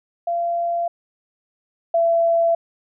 sine tone pair in turn, 686 / 671.5 Hz, F5 / E5, -31 / +32 cents, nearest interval unison, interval 37 cents, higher first, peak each -19 / -14 dBFS, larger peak second, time 0.27-0.88 / 1.94-2.55 s, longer neither, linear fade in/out 5 ms, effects none

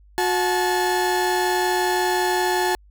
30% pulse tone pair together, 363.2 / 865.3 Hz, F#4 / A5, -32 / -29 cents, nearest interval octave + minor third, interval 1503 cents, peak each -19 dBFS, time 0.18-2.75 s, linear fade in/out 0 ms, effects added 50 Hz sine -48 dBFS peak until 2.9 s

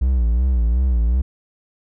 triangle tone with vibrato, 60.7 Hz, B1, 29 cents flat, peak -12 dBFS, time 0.01-1.22 s, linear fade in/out 10 ms, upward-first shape sine, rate 2.7 Hz, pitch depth 130 cents each way, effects none

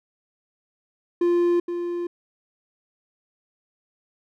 triangle tone with echo, 348 Hz, F4, 6 cents flat, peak -15 dBFS, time 1.21-1.6 s, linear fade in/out 5 ms, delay 470 ms, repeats 1, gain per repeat -8 dB, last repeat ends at 2.07 s, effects none

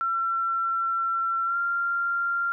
sine tone with pitch glide, 1353 to 1387 Hz, E6 to F6, +45 to -12 cents, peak -23 dBFS, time 0.01-2.52 s, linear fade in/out 0 ms, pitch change +43 cents, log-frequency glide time 1.45-1.57 s, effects none

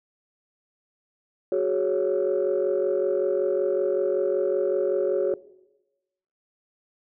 sine chord, F# suspended second, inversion none, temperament equal, 370 / 415.3 / 554.4 Hz, F#4 / G#4 / C#5, 0 / 0 / 0 cents, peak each -23 / -25 / -24 dBFS, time 1.52-5.34 s, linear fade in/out 2 ms, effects noise-tail reverb RT60 1.0 s tail -19 dB re dry + tanh soft clip ceiling -15 dBFS

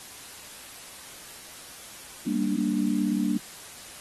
sine chord, G minor, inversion none, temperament equal, 196 / 233.1 / 293.7 Hz, G3 / Bb3 / D4, 0 / 0 / 0 cents, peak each -27 dBFS, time 2.26-3.38 s, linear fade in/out 10 ms, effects white hiss -44 dBFS RMS until 4 s + AAC 32 kbps

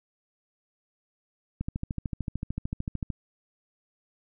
click train, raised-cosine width 5 ms, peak -18 dBFS, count 21, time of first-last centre 1.61-3.103 s, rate 13.4 Hz, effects none

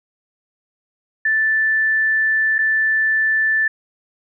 sine tone with dropouts, 1760 Hz, A6, in tune, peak -14 dBFS, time 1.25-3.68 s, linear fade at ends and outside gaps 5 ms, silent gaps 2.583-2.588 s, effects none

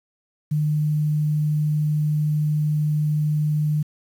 sine tone with quantisation, 151.1 Hz, D3, 50 cents sharp, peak -18 dBFS, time 0.51-3.83 s, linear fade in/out 10 ms, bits 8, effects none

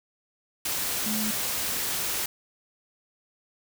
sine tone in noise, 215 Hz, A3, 40 cents flat, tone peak -29 dBFS, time 1.06-1.31 s, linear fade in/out 5 ms, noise white, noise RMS -29 dBFS, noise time 0.65-2.26 s, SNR -3 dB, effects none

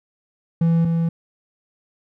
triangle tone pair in turn, 166.3 / 166.3 Hz, E3 / E3, +16 / +16 cents, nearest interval unison, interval 0 cents, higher neither, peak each -12 / -15 dBFS, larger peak first, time 0.61-0.85 / 0.85-1.09 s, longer neither, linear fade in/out 5 ms, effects none

